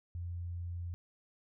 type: tone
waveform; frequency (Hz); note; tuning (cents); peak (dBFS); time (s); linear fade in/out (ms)
sine; 86.9; F2; -8; -37; 0.15-0.94; 0
effects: none